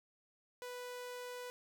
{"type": "tone", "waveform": "sawtooth", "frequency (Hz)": 493.9, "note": "B4", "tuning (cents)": 0, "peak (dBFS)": -40, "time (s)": [0.62, 1.5], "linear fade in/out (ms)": 0, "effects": []}